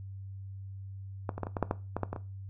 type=clicks; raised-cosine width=1 ms; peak=-18 / -23 / -18 / -23 / -18 / -12 / -14 / -17 / -16 / -20 / -24 dBFS; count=11; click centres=1.292 / 1.38 / 1.433 / 1.469 / 1.568 / 1.627 / 1.711 / 1.966 / 2.033 / 2.13 / 2.162 s; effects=noise-tail reverb RT60 0.3 s tail -17 dB re dry + added 97 Hz sine -40 dBFS peak until 2.49 s